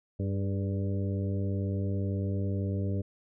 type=harmonic tone with a mistuned harmonic; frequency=98 Hz; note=G2; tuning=in tune; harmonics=1 / 2 / 3 / 4 / 5 / 6; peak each=-29 / -35 / -39 / -41 / -43 / -45 dBFS; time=0.19-3.02 s; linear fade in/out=10 ms; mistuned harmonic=4; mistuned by=+43 cents; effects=none